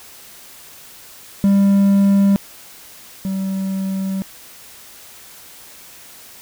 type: tone pair in turn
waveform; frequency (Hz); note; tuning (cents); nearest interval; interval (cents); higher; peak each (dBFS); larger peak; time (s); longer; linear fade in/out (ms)
triangle; 198.2 / 192.11; G3 / G3; +19 / -35; minor second; 54; first; -8 / -17; first; 1.44-2.36 / 3.25-4.22; second; 0
effects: white hiss -41 dBFS RMS until 6.41 s